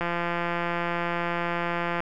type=click train; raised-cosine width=0.5 ms; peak=-13 dBFS; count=344; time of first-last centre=0.01-2.004 s; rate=172 Hz; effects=none